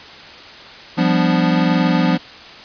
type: chord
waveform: square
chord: G dominant seventh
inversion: third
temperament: equal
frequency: 174.61 / 196 / 246.9 / 293.7 Hz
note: F3 / G3 / B3 / D4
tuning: 0 / 0 / 0 / 0 cents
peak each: -17 / -22 / -20 / -21 dBFS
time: 0.97-2.18 s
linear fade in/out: 20 ms
effects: white hiss -37 dBFS RMS until 2.64 s + resampled to 11025 Hz